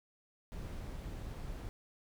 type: noise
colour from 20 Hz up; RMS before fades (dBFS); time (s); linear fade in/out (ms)
brown; -43; 0.52-1.69; 0
effects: none